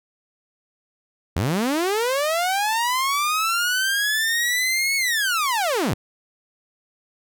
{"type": "linear two-way sweep", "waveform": "sawtooth", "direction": "up then down", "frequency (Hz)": [71.7, 2217, 71.7], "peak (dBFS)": -16, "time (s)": [1.36, 5.94], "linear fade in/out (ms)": 5, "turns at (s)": 4.96, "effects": []}